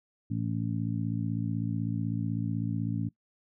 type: harmonic tone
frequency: 56 Hz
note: A1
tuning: 31 cents sharp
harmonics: 2 / 3 / 4 / 5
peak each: -32 / -34 / -35 / -36 dBFS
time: 0.3-3.09 s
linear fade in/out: 10 ms
effects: noise-tail reverb RT60 0.1 s tail -20 dB re dry